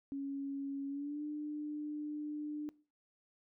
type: tone with pitch glide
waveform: sine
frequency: 277.2 to 298.8 Hz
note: C#4 to D4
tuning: 0 to +30 cents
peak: -37 dBFS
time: 0.12-2.69 s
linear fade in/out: 0 ms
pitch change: +130 cents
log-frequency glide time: 0.88-1.23 s
effects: noise-tail reverb RT60 0.4 s tail -22 dB re dry